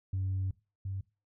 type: tone pair in turn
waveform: sine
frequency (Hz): 95.1 / 96.54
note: F#2 / G2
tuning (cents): +48 / -26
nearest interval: unison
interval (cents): 26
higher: second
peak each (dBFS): -28 / -33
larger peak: first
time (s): 0.13-0.51 / 0.85-1.01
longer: first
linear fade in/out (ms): 5
effects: noise-tail reverb RT60 0.3 s tail -21 dB re dry + tanh soft clip ceiling -27 dBFS